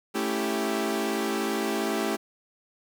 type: chord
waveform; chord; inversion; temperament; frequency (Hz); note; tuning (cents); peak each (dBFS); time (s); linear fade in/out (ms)
sawtooth; A dominant seventh; none; equal; 220 / 277.2 / 329.6 / 392; A3 / C#4 / E4 / G4; 0 / 0 / 0 / 0; -27 / -30 / -28 / -26; 0.14-2.17; 20
effects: 9-bit